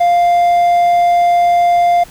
triangle tone, 698.5 Hz, F5, in tune, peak -6 dBFS, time 0-2.04 s, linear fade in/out 10 ms, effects pink hiss -39 dBFS RMS until 2.1 s

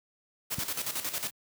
white noise with tremolo, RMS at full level -32 dBFS, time 0.5-1.31 s, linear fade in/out 20 ms, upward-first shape square, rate 11 Hz, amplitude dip 65%
click, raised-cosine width 5 ms, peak -21 dBFS, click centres 0.585 s
effects high-pass 80 Hz 12 dB/octave

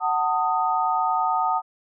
sine chord, D# diminished, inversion first, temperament just, 746.7 / 896 / 1244.5 Hz, F#5 / A5 / D#6, +16 / +31 / 0 cents, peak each -24 dBFS, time 0-1.62 s, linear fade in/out 50 ms, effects none

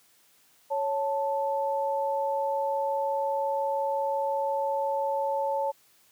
sine tone pair together, 554.4 / 880.1 Hz, C#5 / A5, 0 / 0 cents, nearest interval minor sixth, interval 800 cents, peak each -28 dBFS, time 0.7-5.72 s, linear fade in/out 20 ms, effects white hiss -62 dBFS RMS until 6.11 s + high-pass 80 Hz 12 dB/octave

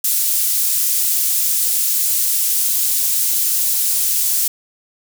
pink high-pass noise, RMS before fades -17 dBFS, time 0.04-4.48 s, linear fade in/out 5 ms, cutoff 9100 Hz, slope 12 dB/octave, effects none

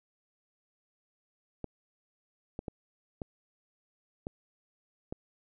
clicks, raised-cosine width 2 ms, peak -23 dBFS, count 6, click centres 1.643 / 2.591 / 2.682 / 3.218 / 4.269 / 5.125 s, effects none

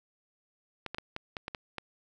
clicks, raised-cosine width 0.3 ms, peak -20 dBFS, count 8, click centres 0.863 / 0.946 / 0.984 / 1.164 / 1.368 / 1.481 / 1.548 / 1.783 s, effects none

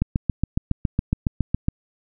click train, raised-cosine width 5 ms, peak -7 dBFS, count 13, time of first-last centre 0.02-1.684 s, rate 7.21 Hz, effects none

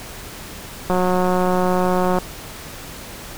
click train, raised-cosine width 1 ms, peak -6 dBFS, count 235, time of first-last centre 0.9-2.186 s, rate 182 Hz, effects pink hiss -35 dBFS RMS until 3.37 s

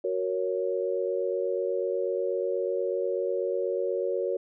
sine chord, F# major, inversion none, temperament equal, 370 / 466.2 / 554.4 Hz, F#4 / A#4 / C#5, 0 / 0 / 0 cents, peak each -30 dBFS, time 0.04-4.37 s, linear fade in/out 5 ms, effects none

